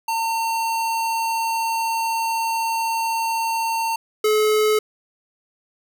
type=tone pair in turn; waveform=square; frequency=908 / 428.5 Hz; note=A#5 / A4; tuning=-46 / -46 cents; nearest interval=octave + minor second; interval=1300 cents; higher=first; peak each=-21 / -16 dBFS; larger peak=second; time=0.08-3.96 / 4.24-4.79 s; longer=first; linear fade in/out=5 ms; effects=none